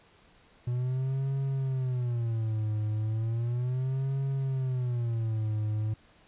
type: tone with vibrato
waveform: triangle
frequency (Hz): 120.7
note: B2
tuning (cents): -39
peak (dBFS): -25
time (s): 0.67-5.94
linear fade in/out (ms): 5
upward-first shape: sine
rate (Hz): 0.35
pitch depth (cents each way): 210
effects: pink hiss -60 dBFS RMS until 6.27 s + resampled to 8000 Hz